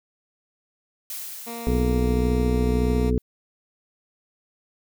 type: noise with exponential decay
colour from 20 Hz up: blue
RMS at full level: -32 dBFS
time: 1.1-3.22 s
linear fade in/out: 2 ms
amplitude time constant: 460 ms
type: tone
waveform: 15% pulse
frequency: 233.1 Hz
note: A#3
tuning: in tune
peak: -26 dBFS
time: 1.46-3.11 s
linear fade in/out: 20 ms
type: harmonic tone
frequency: 61.74 Hz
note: B1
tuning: in tune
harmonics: 1 / 2 / 3 / 4 / 5 / 6 / 7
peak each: -22 / -28 / -29 / -25 / -36 / -35 / -26 dBFS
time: 1.67-3.18 s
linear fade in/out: 0 ms
effects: none